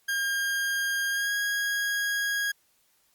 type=tone with pitch glide; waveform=40% pulse; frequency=1613 to 1643.1 Hz; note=G6 to G#6; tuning=+49 to -19 cents; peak=-25 dBFS; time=0.08-2.52 s; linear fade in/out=10 ms; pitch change=+32 cents; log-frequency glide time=1.1-1.32 s; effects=white hiss -67 dBFS RMS until 3.14 s + Opus 48 kbps